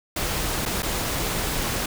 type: noise with dropouts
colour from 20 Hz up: pink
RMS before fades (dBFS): -26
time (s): 0.16-1.86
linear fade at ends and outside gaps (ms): 5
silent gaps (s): 0.654-0.659 / 0.823-0.829
effects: none